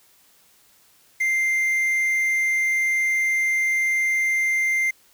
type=tone with quantisation; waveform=triangle; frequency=2093 Hz; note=C7; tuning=in tune; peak=-17 dBFS; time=1.2-4.91 s; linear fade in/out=10 ms; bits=7; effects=white hiss -57 dBFS RMS until 5.13 s